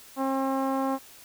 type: tone with low-pass filter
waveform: sawtooth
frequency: 268.1 Hz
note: C4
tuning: 42 cents sharp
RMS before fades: -27 dBFS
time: 0.16-0.99 s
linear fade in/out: 50 ms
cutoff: 1000 Hz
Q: 2.5
effects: white hiss -50 dBFS RMS until 1.24 s